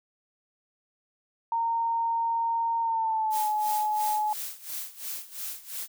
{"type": "tone with pitch glide", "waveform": "sine", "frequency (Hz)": [921, 849.5], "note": ["A#5", "G#5"], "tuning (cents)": [-21, 39], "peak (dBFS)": -24, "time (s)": [1.52, 4.33], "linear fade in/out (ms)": 2, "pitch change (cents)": -140, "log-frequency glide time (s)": [2.81, 3.47]}
{"type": "noise with tremolo", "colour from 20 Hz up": "blue", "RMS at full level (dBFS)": -34, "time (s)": [3.3, 5.88], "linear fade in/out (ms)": 50, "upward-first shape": "sine", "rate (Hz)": 2.9, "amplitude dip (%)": 85}
{"effects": []}